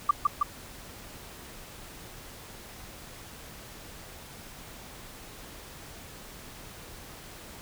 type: tone with echo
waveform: sine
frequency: 1174.7 Hz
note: D6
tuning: in tune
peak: -16 dBFS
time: 0.09-0.11 s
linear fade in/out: 5 ms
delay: 160 ms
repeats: 2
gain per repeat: -2 dB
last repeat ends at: 0.43 s
effects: pink hiss -46 dBFS RMS until 7.61 s